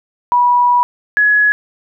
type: tone pair in turn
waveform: sine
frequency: 975 / 1686.1 Hz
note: B5 / G#6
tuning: -23 / +26 cents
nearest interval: major sixth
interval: 949 cents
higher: second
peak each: -8 dBFS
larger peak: neither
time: 0.32-0.83 / 1.17-1.52 s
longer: first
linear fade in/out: 0 ms
effects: none